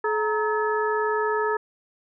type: harmonic tone with a mistuned harmonic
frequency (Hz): 428.6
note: A4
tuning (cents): -45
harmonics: 1 / 2 / 3 / 4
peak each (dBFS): -24 / -27 / -29 / -30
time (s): 0.04-1.57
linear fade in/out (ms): 5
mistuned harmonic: 2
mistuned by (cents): +140
effects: none